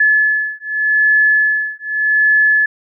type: beating tone pair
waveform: sine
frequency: 1719 / 1719.84 Hz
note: A6 / A6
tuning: -41 / -40 cents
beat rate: 0.84 Hz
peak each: -14 dBFS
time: 0-2.66 s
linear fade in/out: 5 ms
effects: none